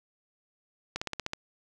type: slowing click train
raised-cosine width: 0.2 ms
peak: -15 dBFS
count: 7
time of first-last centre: 0.96-1.334 s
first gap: 55 ms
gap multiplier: 1.05
effects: none